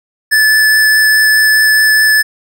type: tone with vibrato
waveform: square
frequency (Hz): 1739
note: A6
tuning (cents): -21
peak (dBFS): -7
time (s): 0.31-2.23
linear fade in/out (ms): 20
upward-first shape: triangle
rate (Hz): 4.8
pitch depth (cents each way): 8
effects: none